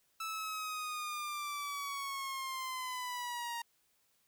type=linear sweep; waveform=sawtooth; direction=down; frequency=1316 to 932.3 Hz; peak=-34 dBFS; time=0.2-3.62 s; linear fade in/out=5 ms; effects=white hiss -74 dBFS RMS until 4.27 s